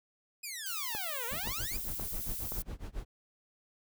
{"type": "exponential two-way sweep", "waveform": "10% pulse", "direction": "down then up", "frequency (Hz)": [2546, 452.9, 2546], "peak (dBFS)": -30, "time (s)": [0.43, 1.77], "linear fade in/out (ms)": 10, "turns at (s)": 1.26}
{"type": "noise", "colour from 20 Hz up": "violet", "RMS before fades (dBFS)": -39, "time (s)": [0.66, 2.62], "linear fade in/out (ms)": 0}
{"type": "click train", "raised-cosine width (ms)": 1, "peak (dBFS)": -26, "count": 4, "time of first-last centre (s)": [0.95, 2.521], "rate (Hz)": 1.91}
{"type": "noise with tremolo", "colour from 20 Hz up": "brown", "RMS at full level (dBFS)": -38, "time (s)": [1.31, 3.05], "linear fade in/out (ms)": 5, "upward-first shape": "sine", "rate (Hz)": 7.3, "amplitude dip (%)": 95}
{"effects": []}